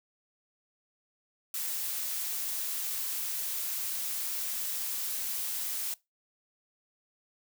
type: noise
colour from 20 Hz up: blue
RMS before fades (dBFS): -34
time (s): 1.54-5.94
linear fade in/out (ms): 2
effects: noise-tail reverb RT60 0.2 s tail -21 dB re dry